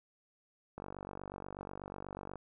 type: click train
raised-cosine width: 1 ms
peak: -29 dBFS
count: 77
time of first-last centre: 0.78-2.357 s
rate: 48.2 Hz
effects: none